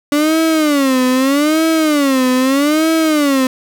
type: tone with vibrato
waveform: 35% pulse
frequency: 286.6 Hz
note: D4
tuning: 42 cents flat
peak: -9 dBFS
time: 0.12-3.47 s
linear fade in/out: 2 ms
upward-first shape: sine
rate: 0.8 Hz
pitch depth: 210 cents each way
effects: none